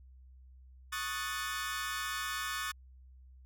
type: chord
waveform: sawtooth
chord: D# half-diminished seventh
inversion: third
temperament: equal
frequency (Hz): 1108.7 / 1244.5 / 1480 / 1760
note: C#6 / D#6 / F#6 / A6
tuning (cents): 0 / 0 / 0 / 0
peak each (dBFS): -38 / -37 / -38 / -36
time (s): 0.92-2.72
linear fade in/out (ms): 10
effects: added 64 Hz sine -53 dBFS peak until 3.45 s